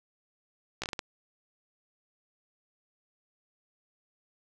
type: slowing click train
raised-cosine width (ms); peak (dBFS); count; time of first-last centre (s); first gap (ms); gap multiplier
0.2; -16; 6; 0.82-0.992; 16; 1.39
effects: none